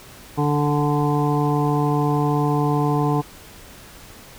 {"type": "harmonic tone with a mistuned harmonic", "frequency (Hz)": 146.83, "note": "D3", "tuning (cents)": 0, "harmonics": [1, 2, 3, 5, 6, 7], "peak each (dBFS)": [-20, -23, -25, -27, -28, -28], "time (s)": [0.37, 3.22], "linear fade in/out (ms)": 20, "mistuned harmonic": 6, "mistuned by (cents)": -15, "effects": ["pink hiss -43 dBFS RMS until 4.38 s"]}